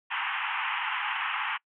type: band-pass noise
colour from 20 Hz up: pink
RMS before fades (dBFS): -31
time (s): 0.1-1.58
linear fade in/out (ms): 20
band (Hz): 820 to 3100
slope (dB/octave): 96
effects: noise-tail reverb RT60 0.1 s tail -25 dB re dry